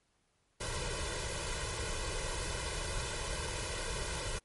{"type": "noise with comb filter", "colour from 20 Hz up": "pink", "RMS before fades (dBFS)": -37, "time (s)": [0.6, 4.39], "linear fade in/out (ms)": 10, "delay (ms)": 2, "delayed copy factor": 0.9, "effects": ["pink hiss -75 dBFS RMS until 4.44 s", "MP3 48 kbps"]}